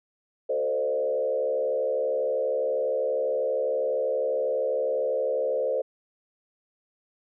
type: tone with frequency modulation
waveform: sine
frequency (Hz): 523.3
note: C5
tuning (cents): 0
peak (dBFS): -23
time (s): 0.49-5.82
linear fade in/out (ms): 10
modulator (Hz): 72.4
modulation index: 1.1
effects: none